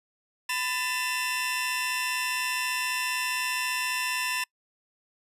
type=tone cluster; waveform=sawtooth; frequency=1004 / 1770 / 2581 / 2716 Hz; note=B5 / A6 / E7 / F7; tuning=+28 / +10 / -37 / -49 cents; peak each=-29 / -29 / -33 / -28 dBFS; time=0.49-4.44 s; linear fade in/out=5 ms; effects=noise-tail reverb RT60 0.1 s tail -26 dB re dry + resampled to 32000 Hz